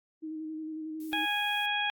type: tone with vibrato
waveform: sine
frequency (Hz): 313.7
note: D#4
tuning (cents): +14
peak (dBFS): -35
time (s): 0.22-1.26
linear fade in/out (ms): 20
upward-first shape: square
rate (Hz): 11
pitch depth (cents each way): 19
type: noise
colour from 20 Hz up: violet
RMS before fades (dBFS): -50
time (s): 1-1.66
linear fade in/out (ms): 2
type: harmonic tone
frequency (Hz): 827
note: G#5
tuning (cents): -8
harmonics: 1 / 2 / 3 / 4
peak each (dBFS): -33 / -33 / -33 / -33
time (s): 1.13-1.9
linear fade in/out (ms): 0
effects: AAC 64 kbps